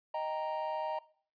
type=chord; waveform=triangle; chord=Eb major; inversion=none; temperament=equal; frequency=622.3 / 784 / 932.3 Hz; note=Eb5 / G5 / Bb5; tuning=0 / 0 / 0 cents; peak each=-35 / -39 / -34 dBFS; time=0.14-0.99 s; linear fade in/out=5 ms; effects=noise-tail reverb RT60 0.5 s tail -20 dB re dry + resampled to 11025 Hz